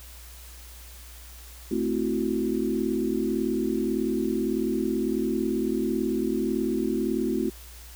sine chord, F# half-diminished seventh, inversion first, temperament equal with one note detuned, 220 / 261.6 / 331.9 / 370 Hz, A3 / C4 / E4 / F#4, 0 / 0 / +12 / 0 cents, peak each -29 dBFS, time 1.71-7.5 s, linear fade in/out 5 ms, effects added 60 Hz sine -44 dBFS peak until 7.95 s + white hiss -48 dBFS RMS until 7.95 s

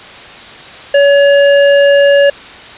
sine tone with hard clipping, 565 Hz, C#5, 33 cents sharp, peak -6 dBFS, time 0.94-2.3 s, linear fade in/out 5 ms, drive 18 dB, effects white hiss -31 dBFS RMS until 2.77 s + resampled to 8000 Hz

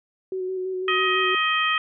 sine tone with vibrato, 372.8 Hz, F#4, 13 cents sharp, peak -25 dBFS, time 0.32-1.35 s, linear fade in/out 2 ms, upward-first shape square, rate 6 Hz, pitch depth 17 cents each way
harmonic tone, 630 Hz, D#5, 21 cents sharp, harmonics 2 / 3 / 4 / 5, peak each -23 / -25 / -26 / -27 dBFS, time 0.88-1.78 s, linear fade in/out 2 ms
effects none

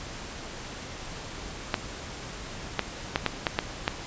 clicks, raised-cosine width 0.3 ms, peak -7 dBFS, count 7, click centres 1.742 / 2.793 / 3.159 / 3.263 / 3.468 / 3.589 / 3.879 s, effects pink hiss -39 dBFS RMS until 4.06 s + resampled to 16000 Hz

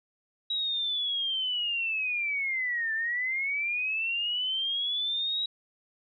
sine linear two-way sweep, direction down then up, 3860 to 1760 to 3860 Hz, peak -27 dBFS, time 0.5-5.46 s, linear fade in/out 5 ms, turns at 2.93 s, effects none

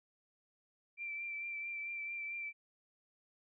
sine tone with vibrato, 2348 Hz, D7, 1 cent flat, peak -39 dBFS, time 0.97-2.53 s, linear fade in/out 50 ms, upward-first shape triangle, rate 4.5 Hz, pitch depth 28 cents each way, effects none

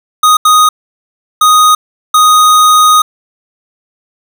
square tone bursts at uneven times, 1244.5 Hz, D#6, in tune, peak -4 dBFS, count 4, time 0.23-0.37 / 0.45-0.69 / 1.41-1.75 / 2.14-3.02 s, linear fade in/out 5 ms, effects none

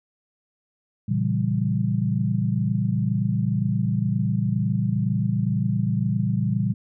sine chord, A# diminished seventh, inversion none, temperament equal with one note detuned, 116.54 / 138.59 / 168.47 / 196 Hz, A#2 / C#3 / E3 / G3, 0 / 0 / +38 / 0 cents, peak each -24 / -27 / -27 / -25 dBFS, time 1.08-6.74 s, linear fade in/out 10 ms, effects none

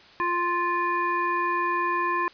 harmonic tone, 349.2 Hz, F4, in tune, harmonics 1 / 3 / 5 / 7, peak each -31 / -24 / -30 / -36 dBFS, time 0.2-2.28 s, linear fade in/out 0 ms, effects white hiss -51 dBFS RMS until 2.33 s + resampled to 11025 Hz

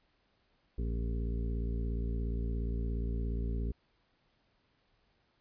harmonic tone, 57.1 Hz, A#1, 35 cents flat, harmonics 1 / 2 / 3 / 4 / 5 / 7 / 8, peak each -32 / -41 / -44 / -44 / -48 / -47 / -53 dBFS, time 0.78-3.72 s, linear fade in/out 5 ms, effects pink hiss -73 dBFS RMS until 5.4 s + resampled to 11025 Hz

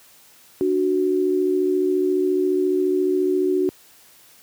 sine tone pair together, 295.6 / 370 Hz, D4 / F#4, +11 / 0 cents, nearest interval major third, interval 389 cents, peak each -23 / -18 dBFS, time 0.61-3.69 s, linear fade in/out 0 ms, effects white hiss -51 dBFS RMS until 4.42 s + high-pass 80 Hz 12 dB/octave

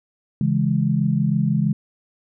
sine chord, C# minor, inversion none, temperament equal, 138.59 / 164.81 / 207.7 Hz, C#3 / E3 / G#3, 0 / 0 / 0 cents, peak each -21 dBFS, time 0.41-1.73 s, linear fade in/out 2 ms, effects none

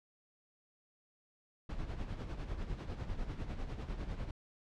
brown noise with tremolo, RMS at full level -38 dBFS, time 1.69-4.31 s, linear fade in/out 5 ms, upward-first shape sine, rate 10 Hz, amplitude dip 60%, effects low-pass 5000 Hz 12 dB/octave

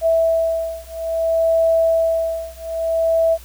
sine beating tone pair, 656 / 656.59 Hz, E5 / E5, -9 / -7 cents, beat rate 0.59 Hz, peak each -18 dBFS, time 0.01-3.38 s, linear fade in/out 50 ms, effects added 60 Hz sine -39 dBFS peak until 3.44 s + white hiss -45 dBFS RMS until 3.44 s

